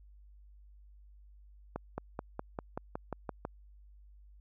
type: accelerating click train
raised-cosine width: 1 ms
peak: -22 dBFS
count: 10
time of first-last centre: 1.76-3.451 s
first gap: 220 ms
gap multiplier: 0.96
effects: added 50 Hz sine -54 dBFS peak until 4.4 s